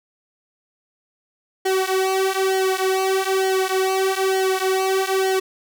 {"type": "tone with flanger", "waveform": "sawtooth", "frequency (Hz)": 380.6, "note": "F#4", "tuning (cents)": 49, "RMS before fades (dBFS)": -20, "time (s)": [1.65, 5.4], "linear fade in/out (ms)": 10, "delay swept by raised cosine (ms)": [0.79, 4.69], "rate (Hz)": 1.1, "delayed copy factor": -0.95, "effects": []}